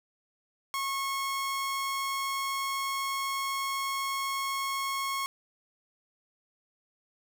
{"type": "tone", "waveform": "sawtooth", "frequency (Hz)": 1092, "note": "C#6", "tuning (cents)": -26, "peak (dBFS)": -26, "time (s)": [0.74, 5.26], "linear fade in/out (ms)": 0, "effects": []}